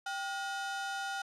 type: ring-modulated tone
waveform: 45% pulse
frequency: 1108.7 Hz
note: C#6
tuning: in tune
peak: -32 dBFS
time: 0.06-1.22 s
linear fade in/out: 5 ms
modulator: 323 Hz
effects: low-pass 8000 Hz 12 dB/octave